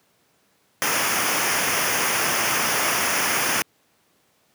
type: noise with comb filter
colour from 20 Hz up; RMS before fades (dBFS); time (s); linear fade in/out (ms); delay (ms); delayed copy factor
pink; -22; 0.82-3.62; 0; 0.25; -0.7
effects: pink hiss -63 dBFS RMS until 4.54 s + high-pass 150 Hz 12 dB/octave